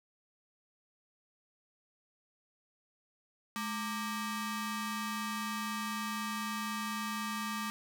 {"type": "ring-modulated tone", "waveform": "sawtooth", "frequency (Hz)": 698, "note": "F5", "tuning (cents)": -1, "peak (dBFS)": -28, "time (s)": [3.56, 7.7], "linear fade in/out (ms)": 0, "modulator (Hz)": 484, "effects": []}